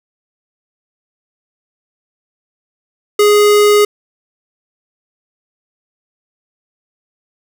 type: tone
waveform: square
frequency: 415.3 Hz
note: G#4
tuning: in tune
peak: -7 dBFS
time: 3.19-3.85 s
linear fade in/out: 5 ms
effects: none